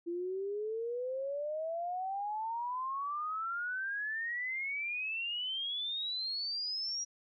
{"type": "exponential sweep", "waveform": "sine", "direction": "up", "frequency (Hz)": [337.7, 5760], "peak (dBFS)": -34, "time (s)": [0.06, 7.05], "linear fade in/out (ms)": 20, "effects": []}